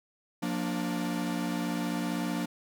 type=chord; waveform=45% pulse; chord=Bb major; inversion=second; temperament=equal with one note detuned; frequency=177.77 / 233.1 / 293.7 Hz; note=F3 / Bb3 / D4; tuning=+31 / 0 / 0 cents; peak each=-34 dBFS; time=0.42-2.46 s; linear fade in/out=10 ms; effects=none